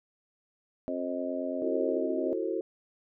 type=harmonic tone; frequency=89.1 Hz; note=F2; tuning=35 cents sharp; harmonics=3 / 4 / 5 / 6 / 7; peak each=-34 / -40 / -43 / -38 / -34 dBFS; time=0.88-2.33 s; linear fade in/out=0 ms
type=chord; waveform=sine; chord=F# half-diminished seventh; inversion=third; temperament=just; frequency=333 / 370 / 444 / 532.8 Hz; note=E4 / F#4 / A4 / C5; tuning=+18 / 0 / +16 / +31 cents; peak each=-34 / -33 / -34 / -37 dBFS; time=1.62-2.61 s; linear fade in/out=2 ms
effects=none